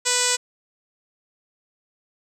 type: tone with low-pass filter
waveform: 5% pulse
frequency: 493.9 Hz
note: B4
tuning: in tune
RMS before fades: -21 dBFS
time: 0.05-0.37 s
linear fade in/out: 20 ms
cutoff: 8200 Hz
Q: 8.4
effects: none